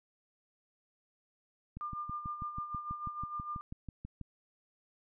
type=click train; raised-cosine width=5 ms; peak=-30 dBFS; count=16; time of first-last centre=1.77-4.213 s; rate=6.14 Hz
type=tone with tremolo; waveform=sine; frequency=1200 Hz; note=D6; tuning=37 cents sharp; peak=-35 dBFS; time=1.81-3.61 s; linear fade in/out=0 ms; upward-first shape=sine; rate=6.6 Hz; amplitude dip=60%
effects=none